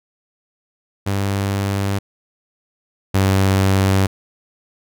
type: tone pair in turn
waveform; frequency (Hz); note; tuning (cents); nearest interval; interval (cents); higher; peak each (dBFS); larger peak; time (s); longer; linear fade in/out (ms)
sawtooth; 99 / 96.46; G2 / G2; +18 / -27; unison; 45; first; -14 / -9; second; 1.06-1.99 / 3.14-4.07; neither; 10
effects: none